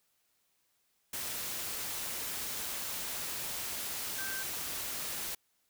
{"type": "tone in noise", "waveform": "sine", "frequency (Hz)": 1561, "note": "G6", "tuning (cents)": -8, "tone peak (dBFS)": -39, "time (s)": [4.18, 4.43], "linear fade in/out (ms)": 5, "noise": "white", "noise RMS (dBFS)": -38, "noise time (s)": [1.13, 5.35], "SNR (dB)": -4, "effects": ["white hiss -75 dBFS RMS until 5.69 s"]}